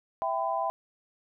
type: chord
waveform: sine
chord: E minor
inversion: none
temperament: equal with one note detuned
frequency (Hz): 659.3 / 784 / 1006.8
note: E5 / G5 / B5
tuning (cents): 0 / 0 / +33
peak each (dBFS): -31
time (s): 0.22-0.7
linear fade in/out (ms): 0
effects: none